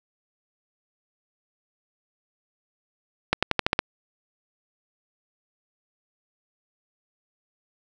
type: accelerating click train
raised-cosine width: 0.3 ms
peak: -3 dBFS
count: 7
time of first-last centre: 3.33-3.791 s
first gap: 96 ms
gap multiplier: 0.91
effects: none